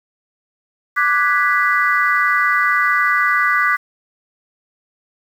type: chord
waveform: sine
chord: G# half-diminished seventh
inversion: second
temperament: equal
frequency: 1174.7 / 1480 / 1661.2 / 1975.5 Hz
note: D6 / F#6 / G#6 / B6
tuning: 0 / 0 / 0 / 0 cents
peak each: -17 / -18 / -22 / -17 dBFS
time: 0.96-3.77 s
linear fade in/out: 20 ms
effects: tanh soft clip ceiling -2 dBFS + 7-bit